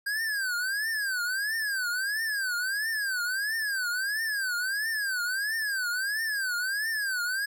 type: tone with vibrato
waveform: square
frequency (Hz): 1604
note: G6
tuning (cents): +39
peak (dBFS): -28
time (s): 0.06-7.46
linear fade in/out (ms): 10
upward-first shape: triangle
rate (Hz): 1.5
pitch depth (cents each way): 230
effects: none